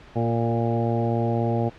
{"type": "harmonic tone with a mistuned harmonic", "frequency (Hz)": 116.54, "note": "A#2", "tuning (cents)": 0, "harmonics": [1, 2, 3, 4, 5, 6, 7], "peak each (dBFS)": [-24, -27, -29, -30, -31, -32, -32], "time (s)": [0.15, 1.7], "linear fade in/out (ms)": 20, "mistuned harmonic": 4, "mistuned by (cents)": -15, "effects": ["pink hiss -47 dBFS RMS until 1.78 s", "low-pass 3000 Hz 12 dB/octave"]}